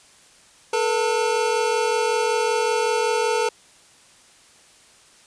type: tone cluster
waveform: square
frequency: 435.7 / 481 / 896 Hz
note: A4 / B4 / A5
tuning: -17 / -46 / +31 cents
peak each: -24 / -24 / -25 dBFS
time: 0.73-3.49 s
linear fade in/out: 5 ms
effects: white hiss -52 dBFS RMS until 5.26 s + resampled to 22050 Hz